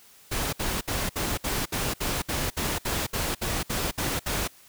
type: noise bursts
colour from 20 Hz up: pink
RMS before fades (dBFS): -28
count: 15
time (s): 0.31-4.478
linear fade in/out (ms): 10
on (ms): 220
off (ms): 62
effects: white hiss -54 dBFS RMS until 4.68 s